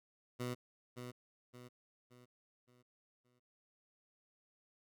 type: tone with echo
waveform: 15% pulse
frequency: 123.47 Hz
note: B2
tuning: in tune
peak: -32 dBFS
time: 0.39-0.55 s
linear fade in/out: 20 ms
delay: 570 ms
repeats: 5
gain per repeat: -7 dB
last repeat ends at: 3.4 s
effects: none